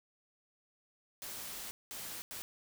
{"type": "noise bursts at uneven times", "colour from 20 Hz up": "white", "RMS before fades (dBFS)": -44, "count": 3, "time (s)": [[1.22, 1.71], [1.91, 2.22], [2.31, 2.42]], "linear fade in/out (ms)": 0, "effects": []}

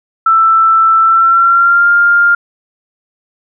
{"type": "tone with pitch glide", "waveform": "sine", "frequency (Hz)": [1328, 1402.1], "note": ["E6", "F6"], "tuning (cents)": [12, 6], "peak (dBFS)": -5, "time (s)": [0.26, 2.35], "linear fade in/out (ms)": 5, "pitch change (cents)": 94, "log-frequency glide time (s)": [1.01, 1.89], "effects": []}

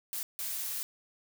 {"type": "noise bursts at uneven times", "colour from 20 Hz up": "blue", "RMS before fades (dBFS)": -36, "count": 2, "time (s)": [[0.13, 0.23], [0.39, 0.83]], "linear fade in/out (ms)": 0, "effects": []}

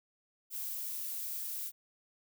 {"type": "noise", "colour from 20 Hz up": "violet", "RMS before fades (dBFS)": -39, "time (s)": [0.5, 1.72], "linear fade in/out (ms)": 50, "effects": []}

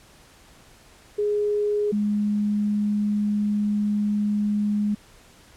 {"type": "tone pair in turn", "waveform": "sine", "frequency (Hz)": [415.6, 207.8], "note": ["G#4", "G#3"], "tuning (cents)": [1, 1], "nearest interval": "octave", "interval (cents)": 1200, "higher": "first", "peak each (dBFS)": -20, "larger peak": "neither", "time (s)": [[1.18, 1.92], [1.92, 4.95]], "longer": "second", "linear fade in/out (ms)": 10, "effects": ["pink hiss -52 dBFS RMS until 5.56 s", "low-pass 11000 Hz 12 dB/octave"]}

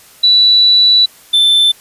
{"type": "tone pair in turn", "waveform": ["sine", "triangle"], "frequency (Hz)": [3951, 3538], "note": ["B7", "A7"], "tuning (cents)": [0, 9], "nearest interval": "major second", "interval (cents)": 191, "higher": "first", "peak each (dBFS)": -5, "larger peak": "neither", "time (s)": [[0.23, 1.06], [1.33, 1.72]], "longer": "first", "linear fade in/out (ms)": 10, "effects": ["white hiss -42 dBFS RMS until 1.8 s", "resampled to 32000 Hz"]}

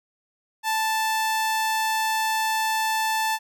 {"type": "tone", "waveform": "sawtooth", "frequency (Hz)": 880, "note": "A5", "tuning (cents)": 0, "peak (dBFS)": -18, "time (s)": [0.63, 3.39], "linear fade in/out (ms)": 50, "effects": []}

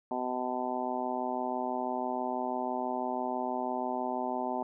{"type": "harmonic tone", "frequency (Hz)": 126.1, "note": "B2", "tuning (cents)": 36, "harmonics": [2, 3, 4, 5, 6, 7, 8], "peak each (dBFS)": [-37, -39, -45, -37, -37, -36, -44], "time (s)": [0.11, 4.63], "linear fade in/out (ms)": 2, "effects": []}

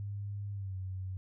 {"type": "tone with pitch glide", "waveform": "sine", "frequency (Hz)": [101.2, 93.88], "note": ["G#2", "F#2"], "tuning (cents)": [-44, 26], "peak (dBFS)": -36, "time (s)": [0, 1.17], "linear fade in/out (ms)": 0, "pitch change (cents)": -130, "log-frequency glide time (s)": [0.52, 0.76], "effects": []}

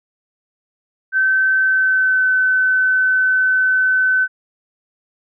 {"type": "tone with pitch glide", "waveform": "sine", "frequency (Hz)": [1539, 1517.8], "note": ["G6", "F#6"], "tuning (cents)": [-32, 44], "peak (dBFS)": -12, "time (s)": [1.12, 4.28], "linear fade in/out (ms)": 50, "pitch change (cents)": -24, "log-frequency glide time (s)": [1.61, 2.27], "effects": []}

